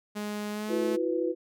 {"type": "tone with pitch glide", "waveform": "sawtooth", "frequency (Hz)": [208.7, 216.1], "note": ["G#3", "A3"], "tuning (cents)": [9, -31], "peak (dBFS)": -28, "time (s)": [0.15, 0.97], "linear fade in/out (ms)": 20, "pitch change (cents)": 60, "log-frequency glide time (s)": [0.51, 0.75]}
{"type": "chord", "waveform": "sine", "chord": "E suspended second", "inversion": "none", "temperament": "equal with one note detuned", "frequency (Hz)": [329.6, 363, 493.9], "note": ["E4", "F#4", "B4"], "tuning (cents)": [0, -33, 0], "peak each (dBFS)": -30, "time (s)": [0.68, 1.35], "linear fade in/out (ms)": 50}
{"effects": []}